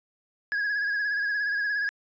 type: tone with vibrato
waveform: triangle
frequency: 1661.2 Hz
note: G#6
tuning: in tune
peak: -23 dBFS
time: 0.52-1.89 s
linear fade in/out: 0 ms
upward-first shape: sine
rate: 17 Hz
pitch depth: 46 cents each way
effects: resampled to 16000 Hz